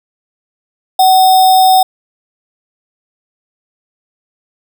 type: tone with sample-and-hold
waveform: sine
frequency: 752 Hz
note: F#5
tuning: 28 cents sharp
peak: -4 dBFS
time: 0.99-1.83 s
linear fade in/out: 5 ms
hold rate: 4410 Hz
effects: none